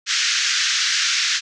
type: band-pass noise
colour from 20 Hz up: white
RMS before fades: -20 dBFS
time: 0.06-1.41 s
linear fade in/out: 50 ms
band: 1400 to 6400 Hz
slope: 48 dB/octave
effects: none